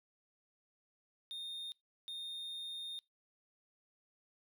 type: tone bursts at uneven times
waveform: triangle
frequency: 3665 Hz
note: A#7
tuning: 30 cents flat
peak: -40 dBFS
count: 2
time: 1.31-1.72 / 2.08-2.99 s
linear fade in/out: 0 ms
effects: noise-tail reverb RT60 0.2 s tail -22 dB re dry